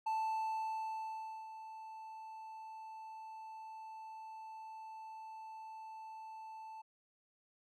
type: tone with ADSR envelope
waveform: triangle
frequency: 881 Hz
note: A5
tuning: 2 cents sharp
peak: -31 dBFS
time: 0.06-6.82 s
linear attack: 9 ms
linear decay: 1400 ms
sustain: -14 dB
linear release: 11 ms
effects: none